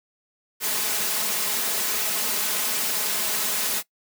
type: noise with comb filter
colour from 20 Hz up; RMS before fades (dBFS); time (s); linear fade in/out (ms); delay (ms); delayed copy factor
white; -25; 0.6-3.83; 50; 4.7; +0.6
effects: noise-tail reverb RT60 0.1 s tail -20 dB re dry + high-pass 200 Hz 12 dB/octave